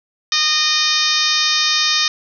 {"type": "harmonic tone", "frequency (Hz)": 614, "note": "D#5", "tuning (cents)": -23, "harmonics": [2, 3, 4, 5, 6, 7, 8, 9, 10], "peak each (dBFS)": [-25, -24, -24, -25, -19, -24, -22, -21, -25], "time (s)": [0.32, 2.08], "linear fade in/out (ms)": 2, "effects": []}